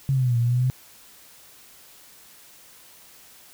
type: exponential two-way sweep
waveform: sine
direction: down then up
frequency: 138.4 to 117.1 to 129.5 Hz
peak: -18 dBFS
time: 0.09-0.7 s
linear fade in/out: 0 ms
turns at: 0.38 s
effects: white hiss -50 dBFS RMS until 3.53 s